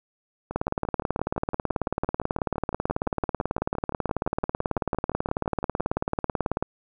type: two click trains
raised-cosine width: 1 ms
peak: -10 / -19 dBFS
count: 112 / 32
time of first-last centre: 0.56-6.626 / 0.51-5.8 s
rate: 18.3 / 5.86 Hz
effects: none

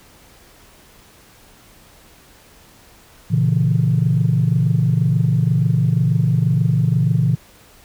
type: chord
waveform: sine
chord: A# diminished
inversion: none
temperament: equal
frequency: 116.54 / 138.59 / 164.81 Hz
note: A#2 / C#3 / E3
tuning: 0 / 0 / 0 cents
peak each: -17 dBFS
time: 3.3-7.36 s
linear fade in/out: 20 ms
effects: tanh soft clip ceiling -6 dBFS + pink hiss -48 dBFS RMS until 7.84 s

